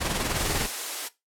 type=noise with tremolo; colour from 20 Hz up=pink; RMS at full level=-25 dBFS; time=0-0.67 s; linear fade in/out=20 ms; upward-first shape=sine; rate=20 Hz; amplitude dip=50%
type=high-pass noise; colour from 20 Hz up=white; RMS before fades=-32 dBFS; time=0.35-1.09 s; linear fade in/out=20 ms; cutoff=320 Hz; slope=24 dB/octave
effects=noise-tail reverb RT60 0.2 s tail -17 dB re dry + low-pass 12000 Hz 12 dB/octave